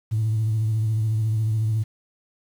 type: tone with vibrato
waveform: sine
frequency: 109.7 Hz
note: A2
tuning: 5 cents flat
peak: -18 dBFS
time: 0.11-1.84 s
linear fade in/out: 20 ms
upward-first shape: triangle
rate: 14 Hz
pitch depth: 50 cents each way
effects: tanh soft clip ceiling -16 dBFS + 8-bit